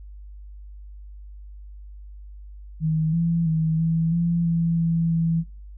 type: tone with pitch steps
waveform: sine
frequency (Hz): 158.2 / 167.8 / 159.9 / 163.7 / 170 / 167.2 / 166.1 / 165.1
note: D#3 / E3 / D#3 / E3 / F3 / E3 / E3 / E3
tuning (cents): +29 / +31 / +48 / -12 / -46 / +25 / +13 / +3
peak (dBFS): -19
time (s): 2.8-5.44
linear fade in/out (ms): 50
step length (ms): 330
effects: noise-tail reverb RT60 0.3 s tail -19 dB re dry + added 50 Hz sine -38 dBFS peak until 5.77 s